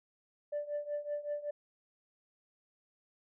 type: tone with tremolo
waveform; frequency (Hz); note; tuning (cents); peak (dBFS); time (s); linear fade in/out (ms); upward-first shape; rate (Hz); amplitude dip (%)
sine; 587.3; D5; 0; -30; 0.52-1.51; 10; triangle; 5.3; 90
effects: tanh soft clip ceiling -30 dBFS